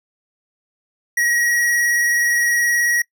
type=tone with vibrato; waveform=square; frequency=1905 Hz; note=A#6; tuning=37 cents sharp; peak=-16 dBFS; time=1.17-3.02 s; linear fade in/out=5 ms; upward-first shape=square; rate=19 Hz; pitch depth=13 cents each way; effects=noise-tail reverb RT60 0.1 s tail -23 dB re dry